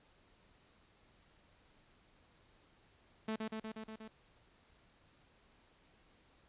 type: tone with echo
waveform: sawtooth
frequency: 219.3 Hz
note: A3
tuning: 6 cents flat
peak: -32 dBFS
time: 3.28-3.36 s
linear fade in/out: 5 ms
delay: 120 ms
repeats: 6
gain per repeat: -2 dB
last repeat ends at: 4.08 s
effects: pink hiss -68 dBFS RMS until 6.48 s + resampled to 8000 Hz

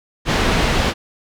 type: low-pass noise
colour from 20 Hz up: pink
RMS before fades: -17 dBFS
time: 0.25-0.94 s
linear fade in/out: 50 ms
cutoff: 4200 Hz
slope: 12 dB/octave
effects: none

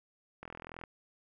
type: click train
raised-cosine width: 0.5 ms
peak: -29 dBFS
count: 18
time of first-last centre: 0.43-0.838 s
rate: 41.7 Hz
effects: none

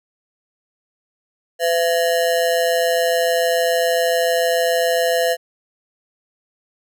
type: ring-modulated tone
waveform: square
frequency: 590 Hz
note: D5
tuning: 8 cents sharp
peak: -13 dBFS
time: 1.59-5.37 s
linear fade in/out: 50 ms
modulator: 83.5 Hz
effects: none

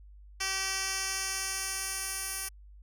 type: tone with band-pass filter sweep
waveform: 10% pulse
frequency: 385.1 Hz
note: G4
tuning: 31 cents flat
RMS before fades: -34 dBFS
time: 0.4-2.49 s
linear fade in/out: 10 ms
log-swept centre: 5000 to 11000 Hz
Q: 1.1
effects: added 50 Hz sine -49 dBFS peak until 2.82 s

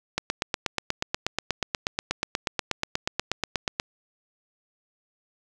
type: click train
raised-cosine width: 0.2 ms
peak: -7 dBFS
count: 31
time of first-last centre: 0.18-3.799 s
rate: 8.29 Hz
effects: none

